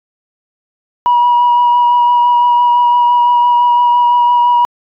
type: tone with vibrato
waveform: sine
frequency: 966 Hz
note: B5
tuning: 39 cents flat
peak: -5 dBFS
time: 1.06-4.65 s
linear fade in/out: 0 ms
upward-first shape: sine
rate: 5.9 Hz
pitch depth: 13 cents each way
effects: tanh soft clip ceiling -4 dBFS